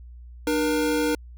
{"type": "tone pair together", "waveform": "square", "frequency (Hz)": [300, 476.2], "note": ["D4", "A#4"], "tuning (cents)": [37, 37], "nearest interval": "minor sixth", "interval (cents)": 800, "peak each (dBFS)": [-24, -25], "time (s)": [0.47, 1.15], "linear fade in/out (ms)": 2, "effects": ["added 60 Hz sine -40 dBFS peak until 1.37 s"]}